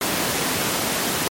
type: high-pass noise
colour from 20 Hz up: pink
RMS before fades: -23 dBFS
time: 0.01-1.28 s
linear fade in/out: 2 ms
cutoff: 160 Hz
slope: 12 dB/octave
effects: MP3 64 kbps